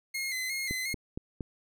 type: tone with vibrato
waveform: sawtooth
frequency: 2093 Hz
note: C7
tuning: in tune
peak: -28 dBFS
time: 0.14-0.94 s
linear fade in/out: 10 ms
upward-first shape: square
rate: 2.8 Hz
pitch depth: 45 cents each way
type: click train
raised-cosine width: 3 ms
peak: -22 dBFS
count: 4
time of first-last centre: 0.71-1.408 s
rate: 4.3 Hz
effects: none